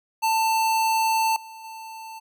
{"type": "tone with level steps", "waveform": "square", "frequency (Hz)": 890, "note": "A5", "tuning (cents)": 20, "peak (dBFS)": [-20, -40, -37], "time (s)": [0.22, 2.2], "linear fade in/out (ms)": 20, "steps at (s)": [1.36, 1.64], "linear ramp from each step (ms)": 2, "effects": []}